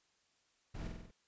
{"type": "noise with echo", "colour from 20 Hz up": "brown", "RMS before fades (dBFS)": -44, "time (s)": [0.74, 0.88], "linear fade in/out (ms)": 10, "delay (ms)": 47, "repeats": 5, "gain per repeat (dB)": -3, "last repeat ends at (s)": 1.115, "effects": ["white hiss -75 dBFS RMS until 1.27 s", "resampled to 16000 Hz"]}